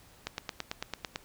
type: click train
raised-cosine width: 0.2 ms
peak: -16 dBFS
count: 9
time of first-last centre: 0.27-1.159 s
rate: 9 Hz
effects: pink hiss -58 dBFS RMS until 1.24 s